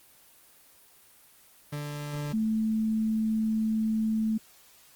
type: tone pair in turn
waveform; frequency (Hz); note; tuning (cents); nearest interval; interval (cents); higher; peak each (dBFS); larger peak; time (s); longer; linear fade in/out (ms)
40% pulse / sine; 146.83 / 219.6; D3 / A3; 0 / -3; perfect fifth; 697; second; -30 / -24; second; 1.72-2.33 / 2.33-4.38; second; 10
effects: white hiss -57 dBFS RMS until 4.95 s + Opus 24 kbps